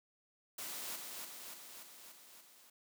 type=noise with echo; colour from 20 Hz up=white; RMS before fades=-44 dBFS; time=0.58-0.96 s; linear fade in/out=5 ms; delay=290 ms; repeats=6; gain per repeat=-3 dB; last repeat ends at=2.7 s; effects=high-pass 200 Hz 12 dB/octave